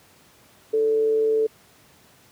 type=tone with amplitude modulation; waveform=sine; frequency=440 Hz; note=A4; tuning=in tune; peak=-16 dBFS; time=0.73-1.47 s; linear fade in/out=10 ms; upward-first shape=sine; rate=133 Hz; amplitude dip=30%; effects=pink hiss -54 dBFS RMS until 2.31 s + high-pass 100 Hz 12 dB/octave